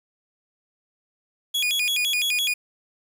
40% pulse tone with vibrato, 2868 Hz, F7, 45 cents sharp, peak -20 dBFS, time 1.54-2.54 s, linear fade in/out 10 ms, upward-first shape square, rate 5.9 Hz, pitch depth 270 cents each way, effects 8-bit

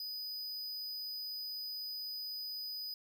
square tone, 4978 Hz, D#8, in tune, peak -40 dBFS, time 0-2.94 s, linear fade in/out 2 ms, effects none

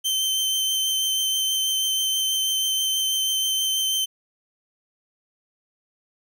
sawtooth tone with vibrato, 3100 Hz, G7, 20 cents flat, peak -18 dBFS, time 0.04-4.06 s, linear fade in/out 20 ms, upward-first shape triangle, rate 6.2 Hz, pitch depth 12 cents each way, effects none

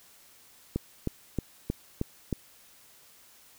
click train, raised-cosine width 3 ms, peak -15 dBFS, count 6, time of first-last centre 0.76-2.327 s, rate 3.19 Hz, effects white hiss -57 dBFS RMS until 3.58 s

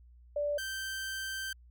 sine / sawtooth tone pair in turn, 584 / 1559.1 Hz, D5 / G6, -10 / -10 cents, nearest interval octave + perfect fourth, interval 1700 cents, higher second, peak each -29 / -32 dBFS, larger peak first, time 0.36-0.58 / 0.58-1.53 s, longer second, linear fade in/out 5 ms, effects added 60 Hz sine -54 dBFS peak until 1.7 s

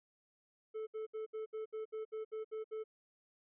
triangle tone bursts, 436.8 Hz, A4, 13 cents flat, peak -37 dBFS, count 11, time 0.74-2.84 s, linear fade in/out 20 ms, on 130 ms, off 67 ms, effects resampled to 8000 Hz

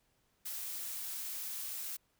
blue noise, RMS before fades -41 dBFS, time 0.45-1.97 s, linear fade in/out 10 ms, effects pink hiss -75 dBFS RMS until 2.19 s

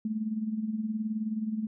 sine tone with tremolo, 217.4 Hz, A3, 21 cents flat, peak -26 dBFS, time 0.05-1.67 s, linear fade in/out 2 ms, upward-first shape sine, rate 19 Hz, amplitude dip 65%, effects none

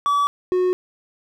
triangle tone pair in turn, 1146 / 365.3 Hz, D6 / F#4, -43 / -22 cents, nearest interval octave + minor sixth, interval 1979 cents, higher first, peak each -14 dBFS, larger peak neither, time 0.06-0.27 / 0.52-0.73 s, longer neither, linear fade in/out 0 ms, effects none

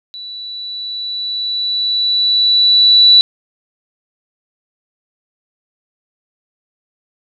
sine tone with level ramp, 3951 Hz, B7, in tune, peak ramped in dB -27 to -3 dBFS, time 0.14-3.21 s, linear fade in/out 0 ms, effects none

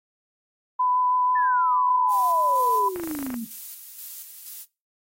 sine tone with vibrato, 1000 Hz, B5, 21 cents sharp, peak -19 dBFS, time 0.79-2.89 s, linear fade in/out 10 ms, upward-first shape triangle, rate 6.2 Hz, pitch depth 12 cents each way
sine exponential sweep, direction down, 1793 to 220 Hz, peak -28 dBFS, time 1.35-3.45 s, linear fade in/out 10 ms
violet noise with tremolo, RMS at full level -36 dBFS, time 2.08-4.66 s, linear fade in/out 50 ms, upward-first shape square, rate 2.1 Hz, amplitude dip 40%
click train, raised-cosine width 0.5 ms, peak -22 dBFS, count 11, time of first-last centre 2.96-3.342 s, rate 26.2 Hz
effects noise-tail reverb RT60 0.3 s tail -23 dB re dry + AAC 48 kbps

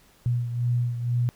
sine beating tone pair, 120.6 / 122.7 Hz, B2 / B2, -41 / -11 cents, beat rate 2.1 Hz, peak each -23 / -30 dBFS, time 0.26-1.29 s, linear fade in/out 0 ms, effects pink hiss -58 dBFS RMS until 1.35 s

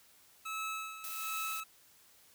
25% pulse tone with tremolo, 1300 Hz, E6, 24 cents flat, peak -32 dBFS, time 0.45-1.64 s, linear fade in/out 10 ms, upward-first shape sine, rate 1.3 Hz, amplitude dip 70%
blue noise, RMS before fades -43 dBFS, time 1.04-1.6 s, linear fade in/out 0 ms
effects white hiss -63 dBFS RMS until 2.34 s

